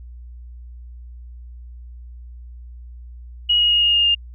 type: tone with pitch steps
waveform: sine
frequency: 2899 / 2882 / 2866 / 2849 / 2833 / 2816 Hz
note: F#7 / F#7 / F7 / F7 / F7 / F7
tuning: -36 / -46 / +44 / +34 / +24 / +14 cents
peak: -13 dBFS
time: 3.49-4.15 s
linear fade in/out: 10 ms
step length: 110 ms
effects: added 60 Hz sine -35 dBFS peak until 4.34 s